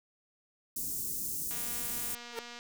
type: band-stop noise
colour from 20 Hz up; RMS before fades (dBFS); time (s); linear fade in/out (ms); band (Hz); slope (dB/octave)
white; -36; 0.76-2.15; 5; 350 to 6400; 24
type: click train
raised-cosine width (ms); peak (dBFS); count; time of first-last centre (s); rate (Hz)
0.2; -29; 259; 1.51-2.589; 239
type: tone with exponential growth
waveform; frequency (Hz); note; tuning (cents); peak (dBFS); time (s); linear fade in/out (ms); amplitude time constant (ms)
sawtooth; 461.2; A#4; -19; -27; 2.29-2.39; 1; 20
effects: none